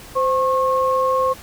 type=tone pair together; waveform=sine; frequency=518.6 / 1086 Hz; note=C5 / C#6; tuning=-15 / -36 cents; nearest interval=octave + minor second; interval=1279 cents; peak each=-18 dBFS; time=0.15-1.34 s; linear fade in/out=20 ms; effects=pink hiss -40 dBFS RMS until 1.42 s